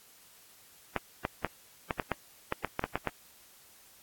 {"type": "clicks", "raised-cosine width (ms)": 0.5, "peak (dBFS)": -13, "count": 12, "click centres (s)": [0.963, 1.251, 1.447, 1.908, 1.998, 2.117, 2.524, 2.647, 2.794, 2.84, 2.956, 3.073], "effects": ["white hiss -58 dBFS RMS until 4.02 s", "AAC 64 kbps"]}